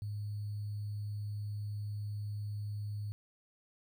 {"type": "tone with sample-and-hold", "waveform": "sine", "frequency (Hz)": 103.83, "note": "G#2", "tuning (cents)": 0, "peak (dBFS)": -36, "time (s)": [0.02, 3.12], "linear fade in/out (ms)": 0, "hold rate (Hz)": 4410, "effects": []}